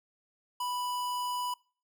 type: tone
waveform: square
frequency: 987.8 Hz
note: B5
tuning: in tune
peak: -32 dBFS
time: 0.6-1.54 s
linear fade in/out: 5 ms
effects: noise-tail reverb RT60 0.4 s tail -24 dB re dry